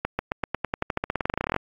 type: accelerating click train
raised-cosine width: 0.5 ms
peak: -9 dBFS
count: 25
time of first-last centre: 0.05-1.563 s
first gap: 140 ms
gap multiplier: 0.92
effects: AAC 48 kbps